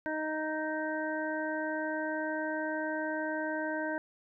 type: harmonic tone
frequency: 311.1 Hz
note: D#4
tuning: in tune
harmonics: 1 / 2 / 3 / 5 / 6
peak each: -36 / -36 / -40 / -37 / -45 dBFS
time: 0.06-3.98 s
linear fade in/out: 0 ms
effects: none